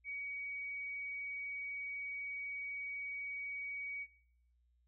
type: tone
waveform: sine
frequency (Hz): 2258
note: C#7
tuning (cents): +31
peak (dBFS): -40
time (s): 0.04-4.07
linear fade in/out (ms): 50
effects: noise-tail reverb RT60 0.7 s tail -21 dB re dry + added 60 Hz sine -70 dBFS peak until 4.87 s